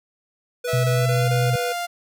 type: tone bursts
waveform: square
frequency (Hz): 490.6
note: B4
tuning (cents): -12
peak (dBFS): -25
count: 5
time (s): 0.64-1.728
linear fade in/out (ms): 10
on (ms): 200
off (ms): 22
type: tone with pitch glide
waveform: sawtooth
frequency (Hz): 652 to 698.8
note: E5 to F5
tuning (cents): -19 to +1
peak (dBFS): -21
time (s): 0.67-1.87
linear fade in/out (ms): 20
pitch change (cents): +120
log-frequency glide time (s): 0.92-1.3
type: tone with vibrato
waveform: sine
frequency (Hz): 125.5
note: B2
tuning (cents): +28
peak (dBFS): -18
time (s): 0.73-1.56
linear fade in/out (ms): 5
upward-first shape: sine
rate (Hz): 16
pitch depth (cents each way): 26
effects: none